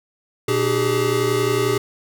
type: tone cluster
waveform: square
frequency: 120.1 / 300.4 / 386.5 / 417.6 Hz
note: B2 / D4 / G4 / G#4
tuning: -48 / +39 / -24 / +10 cents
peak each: -25 / -29 / -22 / -22 dBFS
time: 0.48-1.78 s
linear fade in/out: 5 ms
effects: none